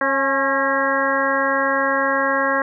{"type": "harmonic tone with a mistuned harmonic", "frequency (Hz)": 271.9, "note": "C#4", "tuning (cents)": -33, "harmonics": [1, 2, 3, 4, 5, 6, 7], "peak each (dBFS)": [-27, -22, -28, -22, -28, -22, -26], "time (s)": [0.01, 2.62], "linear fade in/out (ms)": 2, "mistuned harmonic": 3, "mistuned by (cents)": 46, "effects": []}